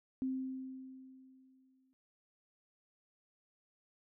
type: tone with exponential decay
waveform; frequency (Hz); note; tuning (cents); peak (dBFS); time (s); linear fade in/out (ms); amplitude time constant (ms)
sine; 261.6; C4; 0; -32; 0.22-1.93; 0; 370
effects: none